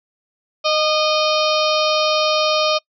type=harmonic tone with a mistuned harmonic; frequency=617 Hz; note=D#5; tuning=15 cents flat; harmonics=1 / 2 / 4 / 5 / 6 / 7 / 8 / 9; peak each=-18 / -21 / -24 / -25 / -26 / -26 / -27 / -28 dBFS; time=0.64-2.79 s; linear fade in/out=20 ms; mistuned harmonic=2; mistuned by=-17 cents; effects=noise-tail reverb RT60 0.1 s tail -25 dB re dry